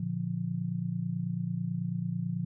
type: chord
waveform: sine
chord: Bb major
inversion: none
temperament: just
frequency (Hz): 116.54 / 145.68 / 174.81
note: Bb2 / D3 / F3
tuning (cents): 0 / -14 / +2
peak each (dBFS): -36 / -36 / -32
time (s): 0-2.45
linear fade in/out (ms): 5
effects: none